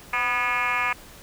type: tone with frequency modulation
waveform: sine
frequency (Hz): 1700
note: G#6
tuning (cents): +40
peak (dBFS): -20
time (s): 0.13-0.93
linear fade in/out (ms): 5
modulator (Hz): 238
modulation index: 3.5
effects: tanh soft clip ceiling -17 dBFS + pink hiss -46 dBFS RMS until 1.22 s